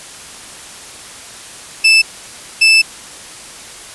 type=tone bursts at uneven times; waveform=30% pulse; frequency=2637 Hz; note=E7; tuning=in tune; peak=-3 dBFS; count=2; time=1.84-2.02 / 2.61-2.82 s; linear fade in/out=10 ms; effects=white hiss -33 dBFS RMS until 3.94 s + resampled to 24000 Hz